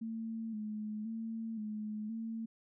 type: tone with vibrato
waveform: sine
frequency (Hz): 219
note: A3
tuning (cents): -8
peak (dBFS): -37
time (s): 0.01-2.46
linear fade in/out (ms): 10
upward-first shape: square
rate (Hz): 0.96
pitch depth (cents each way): 47
effects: none